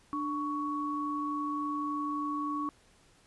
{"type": "tone pair together", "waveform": "sine", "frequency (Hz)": [296.1, 1117], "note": ["D4", "C#6"], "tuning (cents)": [14, 13], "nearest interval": "octave + major seventh", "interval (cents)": 2299, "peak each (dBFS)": [-34, -33], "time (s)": [0.13, 2.69], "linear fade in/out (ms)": 0, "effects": ["pink hiss -63 dBFS RMS until 3.26 s", "resampled to 24000 Hz"]}